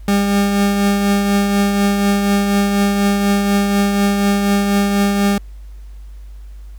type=tone with tremolo; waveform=40% pulse; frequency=200.8 Hz; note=G3; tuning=42 cents sharp; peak=-10 dBFS; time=0.08-5.38 s; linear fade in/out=2 ms; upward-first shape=triangle; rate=4.1 Hz; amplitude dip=40%; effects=added 50 Hz sine -31 dBFS peak until 6.78 s + pink hiss -55 dBFS RMS until 6.78 s